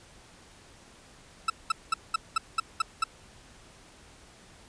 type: tone bursts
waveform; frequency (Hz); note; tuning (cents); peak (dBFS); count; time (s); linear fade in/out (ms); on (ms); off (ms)
40% pulse; 1318.5; E6; 0; -21; 8; 1.48-3.04; 5; 20; 200
effects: pink hiss -54 dBFS RMS until 4.68 s + resampled to 22050 Hz